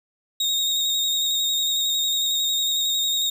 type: tone with vibrato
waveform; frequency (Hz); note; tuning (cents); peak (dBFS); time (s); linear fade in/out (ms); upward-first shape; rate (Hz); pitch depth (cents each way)
35% pulse; 3729; A#7; 0; -19; 0.4-3.3; 5; square; 11; 25
effects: none